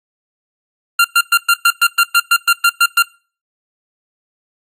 25% pulse tone bursts, 1388 Hz, F6, 11 cents flat, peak -4 dBFS, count 13, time 0.99-3.025 s, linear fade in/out 5 ms, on 55 ms, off 110 ms, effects noise-tail reverb RT60 0.4 s tail -25 dB re dry + AAC 48 kbps

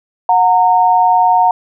sine tone pair together, 730.2 / 920 Hz, F#5 / A#5, -23 / -23 cents, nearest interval major third, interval 400 cents, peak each -10 dBFS, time 0.29-1.51 s, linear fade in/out 2 ms, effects none

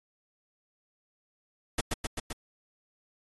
pink noise with echo, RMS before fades -28 dBFS, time 1.78-1.81 s, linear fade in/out 5 ms, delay 130 ms, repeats 4, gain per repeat -2 dB, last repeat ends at 2.33 s, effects AAC 32 kbps

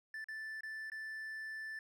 triangle tone with dropouts, 1760 Hz, A6, in tune, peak -40 dBFS, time 0.14-1.79 s, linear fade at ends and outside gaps 2 ms, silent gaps 0.243-0.285 / 0.608-0.633 / 0.9-0.918 s, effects none

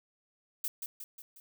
violet noise with echo, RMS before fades -34 dBFS, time 0.64-0.68 s, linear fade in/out 2 ms, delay 180 ms, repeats 4, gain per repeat -5 dB, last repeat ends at 1.4 s, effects none

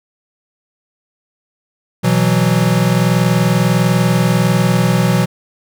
square chord, B suspended fourth, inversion none, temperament equal, 123.47 / 164.81 / 185 Hz, B2 / E3 / F#3, 0 / 0 / 0 cents, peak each -16 dBFS, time 2.03-5.26 s, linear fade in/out 20 ms, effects none

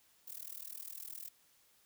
violet noise with amplitude modulation, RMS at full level -43 dBFS, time 0.27-1.29 s, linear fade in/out 10 ms, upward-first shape sine, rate 39.8 Hz, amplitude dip 95%, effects white hiss -69 dBFS RMS until 1.85 s

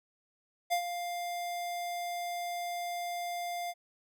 square tone with ADSR envelope, 700 Hz, F5, 4 cents sharp, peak -26 dBFS, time 0.7-3.74 s, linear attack 27 ms, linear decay 86 ms, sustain -9 dB, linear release 43 ms, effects none

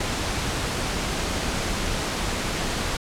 pink noise, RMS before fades -26 dBFS, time 0-2.97 s, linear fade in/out 5 ms, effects low-pass 8000 Hz 12 dB/octave

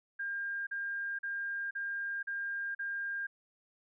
sine tone bursts, 1605 Hz, G6, 40 cents sharp, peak -34 dBFS, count 6, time 0.19-3.27 s, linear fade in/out 10 ms, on 480 ms, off 40 ms, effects none

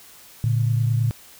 sine tone pair together, 113.74 / 143.2 Hz, A#2 / D3, -42 / -43 cents, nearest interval major third, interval 399 cents, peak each -18 / -25 dBFS, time 0.44-1.11 s, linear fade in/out 0 ms, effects white hiss -47 dBFS RMS until 1.39 s

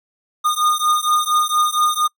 square beating tone pair, 1221 / 1225.3 Hz, D#6 / D#6, -33 / -27 cents, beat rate 4.3 Hz, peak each -19 dBFS, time 0.44-2.08 s, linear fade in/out 20 ms, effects noise-tail reverb RT60 0.1 s tail -24 dB re dry

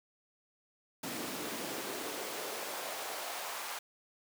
pink noise with high-pass filter sweep, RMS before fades -40 dBFS, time 1.03-3.79 s, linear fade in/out 5 ms, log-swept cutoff 220 to 870 Hz, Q 1.5, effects none

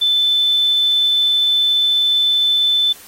sine tone, 3520 Hz, A7, in tune, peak -12 dBFS, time 0.01-2.93 s, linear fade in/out 10 ms, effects white hiss -41 dBFS RMS until 3.07 s + AAC 48 kbps

